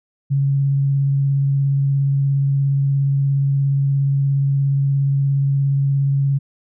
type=tone with vibrato; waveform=sine; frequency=138.59 Hz; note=C#3; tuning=in tune; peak=-14 dBFS; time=0.3-6.39 s; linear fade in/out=20 ms; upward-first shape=square; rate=17 Hz; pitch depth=10 cents each way; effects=none

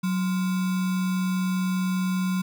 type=tone with sample-and-hold; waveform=sine; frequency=185 Hz; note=F#3; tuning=in tune; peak=-22 dBFS; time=0.03-2.42 s; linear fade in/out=10 ms; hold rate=1225 Hz; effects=none

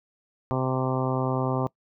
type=harmonic tone; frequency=130 Hz; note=C3; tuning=11 cents flat; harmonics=1 / 2 / 3 / 4 / 5 / 6 / 7 / 8 / 9; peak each=-27 / -30 / -32 / -33 / -34 / -35 / -35 / -36 / -37 dBFS; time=0.51-1.67 s; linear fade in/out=0 ms; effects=noise-tail reverb RT60 0.1 s tail -22 dB re dry

